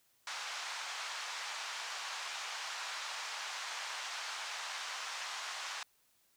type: band-pass noise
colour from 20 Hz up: pink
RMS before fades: -42 dBFS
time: 0.27-5.83 s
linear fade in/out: 2 ms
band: 850 to 6800 Hz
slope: 24 dB/octave
effects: white hiss -72 dBFS RMS until 6.36 s